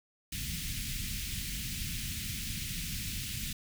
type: band-stop noise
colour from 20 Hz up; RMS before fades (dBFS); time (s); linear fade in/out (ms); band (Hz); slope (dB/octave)
pink; -37; 0.32-3.53; 5; 210 to 2200; 24
effects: none